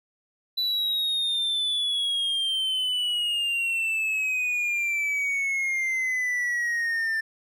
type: exponential sweep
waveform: triangle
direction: down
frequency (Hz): 3984 to 1777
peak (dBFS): -22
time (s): 0.57-7.21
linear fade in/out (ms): 10
effects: none

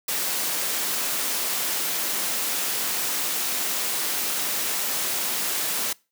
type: noise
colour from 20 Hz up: white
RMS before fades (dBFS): -26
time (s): 0.08-5.93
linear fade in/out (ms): 5
effects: noise-tail reverb RT60 0.3 s tail -24 dB re dry + high-pass 200 Hz 12 dB/octave

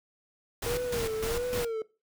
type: noise with tremolo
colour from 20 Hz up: pink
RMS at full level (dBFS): -34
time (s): 0.62-1.65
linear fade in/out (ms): 5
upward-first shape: square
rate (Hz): 3.3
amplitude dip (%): 65
type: tone with vibrato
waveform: triangle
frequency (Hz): 466.2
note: A#4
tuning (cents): 0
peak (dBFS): -27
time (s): 0.66-1.82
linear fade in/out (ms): 2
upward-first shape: sine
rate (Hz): 1.5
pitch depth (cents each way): 110
effects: noise-tail reverb RT60 0.3 s tail -20 dB re dry

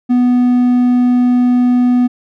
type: tone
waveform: triangle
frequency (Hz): 246.9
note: B3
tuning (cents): 0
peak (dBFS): -6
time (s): 0.09-2.08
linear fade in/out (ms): 20
effects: none

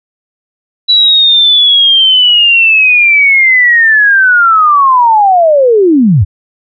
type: linear sweep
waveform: sine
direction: down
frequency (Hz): 3951 to 79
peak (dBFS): -3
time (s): 0.88-6.25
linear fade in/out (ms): 20
effects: none

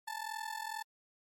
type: ring-modulated tone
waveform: 30% pulse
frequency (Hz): 880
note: A5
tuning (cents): 0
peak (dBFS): -33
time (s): 0.07-0.83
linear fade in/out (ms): 10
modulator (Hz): 21.1
effects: MP3 64 kbps

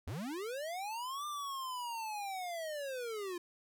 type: linear two-way sweep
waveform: square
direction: up then down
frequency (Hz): 70.1 to 1200 to 341.4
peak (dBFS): -39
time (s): 0.07-3.38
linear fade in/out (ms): 5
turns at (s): 1.26
effects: none

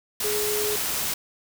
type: tone in noise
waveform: sine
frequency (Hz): 420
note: G#4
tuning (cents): +19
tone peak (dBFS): -26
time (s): 0.24-0.76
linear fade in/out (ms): 5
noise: white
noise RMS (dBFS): -27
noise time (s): 0.2-1.14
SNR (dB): -2
effects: none

